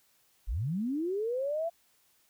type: linear sweep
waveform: sine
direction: up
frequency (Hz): 34.31 to 685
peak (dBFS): -29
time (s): 0.47-1.7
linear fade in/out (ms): 20
effects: white hiss -68 dBFS RMS until 2.29 s